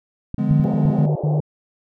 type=clicks; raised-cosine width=5 ms; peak=-15 dBFS; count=4; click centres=0.344 / 0.512 / 0.599 / 0.854 s
type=chord; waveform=triangle; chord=D diminished seventh; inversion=none; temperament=equal with one note detuned; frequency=146.83 / 174.61 / 207.7 / 252.3 Hz; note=D3 / F3 / Ab3 / Cb4; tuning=0 / 0 / 0 / +37 cents; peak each=-22 / -24 / -19 / -23 dBFS; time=0.38-1.06 s; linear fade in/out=5 ms
type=tone bursts; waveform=sine; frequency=150 Hz; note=D3; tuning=37 cents sharp; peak=-16 dBFS; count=4; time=0.49-1.404 s; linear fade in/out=5 ms; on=170 ms; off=78 ms
type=band-pass noise; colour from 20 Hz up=pink; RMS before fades=-29 dBFS; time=0.64-1.4 s; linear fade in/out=0 ms; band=340 to 780 Hz; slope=48 dB/octave
effects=none